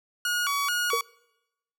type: tone with vibrato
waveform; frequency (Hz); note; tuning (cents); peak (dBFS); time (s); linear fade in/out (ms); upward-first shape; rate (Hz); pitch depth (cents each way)
sawtooth; 1277; D#6; +45; -21; 0.25-1.01; 2; square; 2.3; 210
type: tone with exponential decay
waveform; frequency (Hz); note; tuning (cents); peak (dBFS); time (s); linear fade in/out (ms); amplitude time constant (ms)
sine; 466.2; A#4; 0; -20; 0.93-1.03; 5; 21
effects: noise-tail reverb RT60 0.9 s tail -24 dB re dry